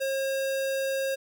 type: tone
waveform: square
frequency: 539 Hz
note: C#5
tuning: 49 cents flat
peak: -27 dBFS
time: 0-1.16 s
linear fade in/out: 20 ms
effects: none